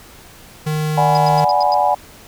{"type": "tone", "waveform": "square", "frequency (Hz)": 153.8, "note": "D#3", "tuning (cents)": -20, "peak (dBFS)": -18, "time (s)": [0.66, 1.45], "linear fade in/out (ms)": 10}
{"type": "chord", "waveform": "sine", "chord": "G# half-diminished seventh", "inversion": "second", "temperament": "equal", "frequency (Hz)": [587.3, 740, 830.6, 987.8], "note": ["D5", "F#5", "G#5", "B5"], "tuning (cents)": [0, 0, 0, 0], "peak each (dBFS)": [-20, -16, -16, -21], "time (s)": [0.97, 1.95], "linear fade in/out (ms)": 10}
{"type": "tone bursts", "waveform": "sine", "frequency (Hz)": 4978, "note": "D#8", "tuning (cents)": 0, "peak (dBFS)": -24, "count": 6, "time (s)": [1.15, 1.741], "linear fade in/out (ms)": 0, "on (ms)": 21, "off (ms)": 93}
{"effects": ["pink hiss -42 dBFS RMS until 2.27 s"]}